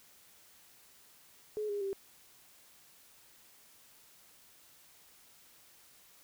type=tone with pitch steps; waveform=sine; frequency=424.7 / 407.9 / 391.7 Hz; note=G#4 / G#4 / G4; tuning=+39 / -31 / -1 cents; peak=-33 dBFS; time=1.57-1.93 s; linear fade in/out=0 ms; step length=120 ms; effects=white hiss -61 dBFS RMS until 6.23 s